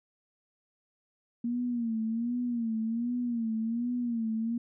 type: tone with vibrato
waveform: sine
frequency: 233.1 Hz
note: A#3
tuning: in tune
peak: -28 dBFS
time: 1.44-4.58 s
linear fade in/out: 5 ms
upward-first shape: sine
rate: 1.3 Hz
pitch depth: 91 cents each way
effects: none